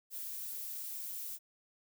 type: noise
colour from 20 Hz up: violet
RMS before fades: -42 dBFS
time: 0.1-1.39 s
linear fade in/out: 50 ms
effects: none